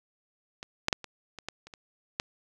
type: clicks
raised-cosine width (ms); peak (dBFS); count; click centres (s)
0.2; -22 / -7 / -6 / -23 / -24 / -17 / -30 / -27 / -11; 9; 0.629 / 0.884 / 0.928 / 1.043 / 1.387 / 1.486 / 1.67 / 1.738 / 2.199
effects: none